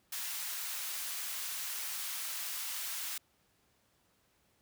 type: high-pass noise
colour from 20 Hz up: white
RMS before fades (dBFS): -39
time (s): 0.12-3.18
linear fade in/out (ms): 5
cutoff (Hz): 1100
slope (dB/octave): 12
effects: pink hiss -72 dBFS RMS until 4.61 s + high-pass 60 Hz 12 dB/octave